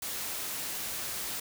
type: noise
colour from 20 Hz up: white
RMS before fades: -36 dBFS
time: 0.02-1.4 s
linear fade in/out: 5 ms
effects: none